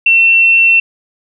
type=tone; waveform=sine; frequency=2702 Hz; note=E7; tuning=42 cents sharp; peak=-5 dBFS; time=0.06-0.8 s; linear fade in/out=5 ms; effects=none